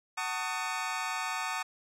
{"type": "chord", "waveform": "25% pulse", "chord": "D# half-diminished seventh", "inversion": "first", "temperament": "just", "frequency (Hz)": [746.7, 896, 1120.1, 1244.5], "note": ["F#5", "A5", "C#6", "D#6"], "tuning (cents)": [16, 31, 18, 0], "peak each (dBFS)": [-35, -33, -36, -33], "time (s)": [0.17, 1.63], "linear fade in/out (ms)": 10, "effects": ["low-pass 10000 Hz 12 dB/octave"]}